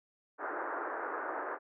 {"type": "band-pass noise", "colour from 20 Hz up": "white", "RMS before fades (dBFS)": -38, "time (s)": [0.38, 1.59], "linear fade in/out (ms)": 50, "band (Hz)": [310, 1600], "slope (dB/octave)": 48, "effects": []}